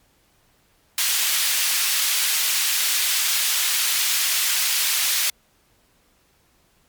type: high-pass noise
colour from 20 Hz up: pink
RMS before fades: -21 dBFS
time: 0.98-5.3 s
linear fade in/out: 2 ms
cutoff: 2500 Hz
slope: 12 dB/octave
effects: pink hiss -61 dBFS RMS until 6.88 s + MP3 96 kbps

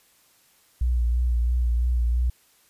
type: tone with vibrato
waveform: sine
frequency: 60 Hz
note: B1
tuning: 49 cents flat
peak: -19 dBFS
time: 0.81-2.3 s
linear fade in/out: 5 ms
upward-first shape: sine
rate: 3 Hz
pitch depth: 40 cents each way
effects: white hiss -60 dBFS RMS until 2.69 s + resampled to 32000 Hz

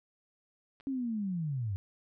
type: clicks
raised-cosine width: 0.3 ms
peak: -39 dBFS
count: 2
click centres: 0.801 / 0.808 s
type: linear sweep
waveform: sine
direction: down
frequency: 277.2 to 90.8 Hz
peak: -31 dBFS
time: 0.87-1.76 s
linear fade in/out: 0 ms
effects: none

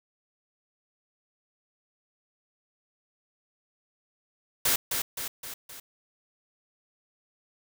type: noise with echo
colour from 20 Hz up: white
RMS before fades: -24 dBFS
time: 4.65-4.76 s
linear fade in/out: 5 ms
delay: 260 ms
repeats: 4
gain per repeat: -5 dB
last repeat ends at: 5.8 s
effects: none

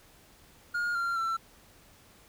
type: tone with pitch steps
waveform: triangle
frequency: 1424 / 1382.7 / 1342.5 Hz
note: F6 / F6 / E6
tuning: +33 / -18 / +31 cents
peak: -26 dBFS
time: 0.74-1.37 s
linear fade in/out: 10 ms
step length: 210 ms
effects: pink hiss -58 dBFS RMS until 2.28 s

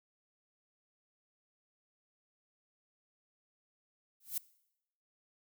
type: noise with exponential growth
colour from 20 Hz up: violet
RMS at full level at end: -31 dBFS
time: 4.2-4.38 s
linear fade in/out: 5 ms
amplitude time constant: 37 ms
effects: noise-tail reverb RT60 0.8 s tail -21 dB re dry

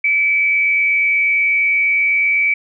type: tone with frequency modulation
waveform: sine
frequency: 2294 Hz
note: D7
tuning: 41 cents flat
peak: -12 dBFS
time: 0.04-2.54 s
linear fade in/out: 5 ms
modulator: 88.3 Hz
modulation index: 0.57
effects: none

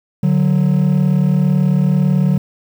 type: tone pair together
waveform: triangle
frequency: 146.83 / 185 Hz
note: D3 / F#3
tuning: 0 / 0 cents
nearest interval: major third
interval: 400 cents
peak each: -11 dBFS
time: 0.23-2.38 s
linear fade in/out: 5 ms
effects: tanh soft clip ceiling -4 dBFS + 7-bit

